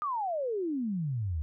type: exponential sweep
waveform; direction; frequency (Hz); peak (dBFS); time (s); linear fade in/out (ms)
sine; down; 1244.5 to 72.2; -29; 0.02-1.42; 0
effects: none